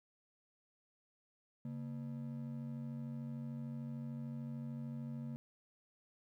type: ring-modulated tone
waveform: triangle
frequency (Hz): 185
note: F#3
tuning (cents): 0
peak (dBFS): -36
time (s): 1.65-5.36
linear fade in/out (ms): 0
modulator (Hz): 46.7
effects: 13-bit